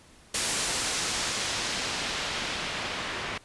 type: noise with low-pass filter sweep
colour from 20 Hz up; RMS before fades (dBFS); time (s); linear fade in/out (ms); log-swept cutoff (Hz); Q
white; -31; 0.34-3.38; 5; 9700 to 2500; 0.82
effects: pink hiss -55 dBFS RMS until 3.44 s + resampled to 24000 Hz